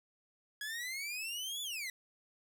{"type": "exponential two-way sweep", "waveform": "sawtooth", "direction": "up then down", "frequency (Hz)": [1661.2, 3497, 1938], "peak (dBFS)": -35, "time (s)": [0.61, 1.9], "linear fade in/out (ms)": 2, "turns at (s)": 1.62, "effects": []}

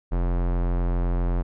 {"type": "tone with low-pass filter", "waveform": "square", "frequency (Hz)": 43.87, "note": "F1", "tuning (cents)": 9, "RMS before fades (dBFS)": -23, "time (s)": [0.11, 1.43], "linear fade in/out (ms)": 20, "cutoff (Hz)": 1100, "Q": 0.76, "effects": []}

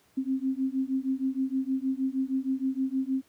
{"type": "beating tone pair", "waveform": "sine", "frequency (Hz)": [261.6, 268], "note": ["C4", "C4"], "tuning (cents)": [0, 42], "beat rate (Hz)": 6.4, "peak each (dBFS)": -29, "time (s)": [0.17, 3.22], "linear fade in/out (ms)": 10, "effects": ["pink hiss -64 dBFS RMS until 3.28 s", "high-pass 80 Hz 12 dB/octave"]}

